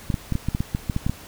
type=clicks; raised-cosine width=5 ms; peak=-10 dBFS; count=12; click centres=0.102 / 0.142 / 0.323 / 0.354 / 0.486 / 0.549 / 0.605 / 0.749 / 0.898 / 0.964 / 1.065 / 1.096 s; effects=pink hiss -43 dBFS RMS until 1.27 s